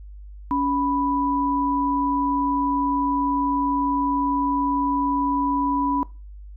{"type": "tone pair together", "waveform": "sine", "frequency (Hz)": [281.2, 987.8], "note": ["C#4", "B5"], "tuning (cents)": [25, 0], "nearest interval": "octave + minor seventh", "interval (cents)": 2175, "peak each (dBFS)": -22, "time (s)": [0.51, 6.03], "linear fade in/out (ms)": 0, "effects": ["noise-tail reverb RT60 0.3 s tail -20 dB re dry", "added 50 Hz sine -37 dBFS peak until 6.56 s"]}